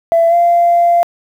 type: tone with pitch glide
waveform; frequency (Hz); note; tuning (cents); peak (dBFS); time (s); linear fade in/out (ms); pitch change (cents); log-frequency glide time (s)
sine; 669 to 690.6; E5 to F5; +25 to -20; -6; 0.12-1.03; 0; +55; 0.29-0.34
effects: tanh soft clip ceiling -3 dBFS + 7-bit